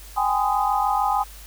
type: chord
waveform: sine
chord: Ab major seventh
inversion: third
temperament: equal with one note detuned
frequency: 784 / 830.6 / 1022.6 / 1244.5 Hz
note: G5 / Ab5 / C6 / Eb6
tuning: 0 / 0 / -40 / 0 cents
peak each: -24 / -22 / -26 / -26 dBFS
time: 0.16-1.24 s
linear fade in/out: 20 ms
effects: added 50 Hz sine -41 dBFS peak until 1.46 s + white hiss -45 dBFS RMS until 1.46 s